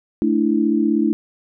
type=chord; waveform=sine; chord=A suspended fourth; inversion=none; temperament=equal; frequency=220 / 293.7 / 329.6 Hz; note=A3 / D4 / E4; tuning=0 / 0 / 0 cents; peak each=-19 dBFS; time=0.22-1.13 s; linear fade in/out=0 ms; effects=none